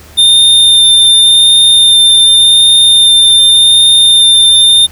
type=tone with vibrato; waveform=square; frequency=3614 Hz; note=A7; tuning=46 cents sharp; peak=-3 dBFS; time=0.17-4.87 s; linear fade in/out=20 ms; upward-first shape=sine; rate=0.88 Hz; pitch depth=10 cents each way; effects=added 76 Hz sine -35 dBFS peak until 4.91 s + pink hiss -37 dBFS RMS until 4.91 s